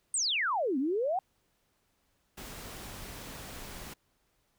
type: exponential two-way sweep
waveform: sine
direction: down then up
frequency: 9000 to 250.1 to 791 Hz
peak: -27 dBFS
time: 0.14-1.19 s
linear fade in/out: 2 ms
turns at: 0.78 s
type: noise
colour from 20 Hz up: pink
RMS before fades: -44 dBFS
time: 2.37-3.94 s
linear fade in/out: 10 ms
effects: pink hiss -74 dBFS RMS until 4.58 s